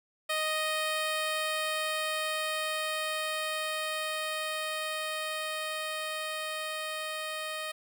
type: tone with level ramp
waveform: 10% pulse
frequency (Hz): 622.3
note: D#5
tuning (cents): 0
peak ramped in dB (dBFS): -20 to -26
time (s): 0.29-7.72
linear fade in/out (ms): 10
effects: none